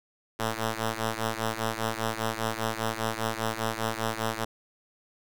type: ring-modulated tone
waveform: 5% pulse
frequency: 111.5 Hz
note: A2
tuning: 23 cents sharp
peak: -14 dBFS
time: 0.39-4.45 s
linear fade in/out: 10 ms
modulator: 337 Hz
effects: none